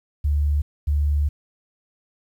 sine tone pair in turn, 73.1 / 73.1 Hz, D2 / D2, -7 / -7 cents, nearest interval unison, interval 0 cents, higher neither, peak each -17 dBFS, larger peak neither, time 0.24-0.62 / 0.87-1.29 s, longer second, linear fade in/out 10 ms, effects 9-bit

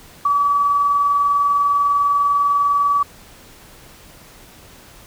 sine tone with tremolo, 1145 Hz, D6, 44 cents flat, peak -12 dBFS, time 0.25-3.03 s, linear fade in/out 5 ms, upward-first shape sine, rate 20 Hz, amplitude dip 30%, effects pink hiss -44 dBFS RMS until 5.06 s

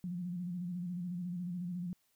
sine tone with vibrato, 177.1 Hz, F3, 24 cents sharp, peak -36 dBFS, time 0.04-1.93 s, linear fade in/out 0 ms, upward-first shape square, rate 14 Hz, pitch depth 50 cents each way, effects white hiss -75 dBFS RMS until 2.15 s

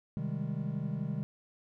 triangle chord, Ab major seventh, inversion first, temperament equal, 130.81 / 155.56 / 196 / 207.7 Hz, C3 / Eb3 / G3 / Ab3, 0 / 0 / 0 / 0 cents, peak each -36 / -34 / -37 / -38 dBFS, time 0.17-1.23 s, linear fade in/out 0 ms, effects none

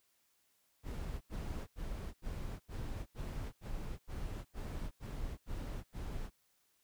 brown noise bursts, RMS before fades -41 dBFS, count 12, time 0.83-6.303 s, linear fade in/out 50 ms, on 380 ms, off 83 ms, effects white hiss -75 dBFS RMS until 6.83 s

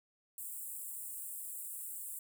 pink high-pass noise, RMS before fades -44 dBFS, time 0.38-2.19 s, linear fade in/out 2 ms, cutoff 7700 Hz, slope 96 dB/octave, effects none

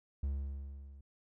triangle tone with level ramp, 69.3 Hz, C#2, in tune, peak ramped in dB -29 to -49 dBFS, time 0.23-1.01 s, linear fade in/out 5 ms, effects none

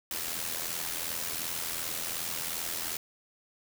white noise with amplitude modulation, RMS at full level -32 dBFS, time 0.11-2.97 s, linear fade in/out 2 ms, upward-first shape sine, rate 82.7 Hz, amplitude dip 60%, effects none

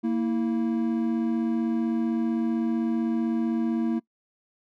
triangle tone pair together, 231.1 / 326.8 Hz, A#3 / E4, -15 / -15 cents, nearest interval tritone, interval 600 cents, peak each -22 / -26 dBFS, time 0.03-4 s, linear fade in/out 20 ms, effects noise-tail reverb RT60 0.1 s tail -22 dB re dry

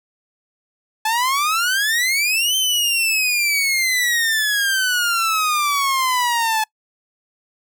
sawtooth exponential two-way sweep, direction up then down, 860 to 3115 to 860 Hz, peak -13 dBFS, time 1.05-6.64 s, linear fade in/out 5 ms, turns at 2.56 s, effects noise-tail reverb RT60 0.1 s tail -25 dB re dry

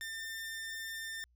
sawtooth tone, 1798 Hz, A6, 37 cents sharp, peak -36 dBFS, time 0.01-1.24 s, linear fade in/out 0 ms, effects added 60 Hz sine -66 dBFS peak until 1.35 s

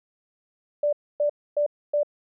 sine tone bursts, 587.3 Hz, D5, in tune, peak -19 dBFS, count 4, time 0.83-2.032 s, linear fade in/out 5 ms, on 98 ms, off 270 ms, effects none

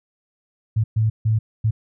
sine tone bursts at uneven times, 110 Hz, A2, in tune, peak -15 dBFS, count 4, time 0.76-0.84 / 0.96-1.1 / 1.25-1.39 / 1.64-1.71 s, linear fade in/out 10 ms, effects none

